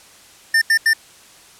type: tone bursts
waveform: square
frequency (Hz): 1800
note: A6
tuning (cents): +39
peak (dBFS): -12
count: 3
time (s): 0.54-0.934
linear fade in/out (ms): 5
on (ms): 76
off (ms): 83
effects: white hiss -46 dBFS RMS until 1.59 s + low-pass 10000 Hz 12 dB/octave